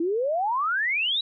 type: exponential sweep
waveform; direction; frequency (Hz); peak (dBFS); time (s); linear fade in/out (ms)
sine; up; 320.4 to 3951; -22; 0-1.21; 5
effects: none